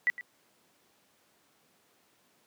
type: tone with echo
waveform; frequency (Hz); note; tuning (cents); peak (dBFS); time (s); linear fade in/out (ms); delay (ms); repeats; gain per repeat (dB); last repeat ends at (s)
sine; 1962; B6; -12; -22; 0.07-0.1; 0; 110; 1; -15; 0.21
effects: pink hiss -67 dBFS RMS until 2.46 s + high-pass 200 Hz 12 dB/octave